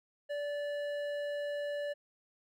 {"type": "tone with hard clipping", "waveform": "triangle", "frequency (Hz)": 581, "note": "D5", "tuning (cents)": -19, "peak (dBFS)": -36, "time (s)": [0.29, 1.94], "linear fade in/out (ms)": 20, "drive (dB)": 14, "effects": []}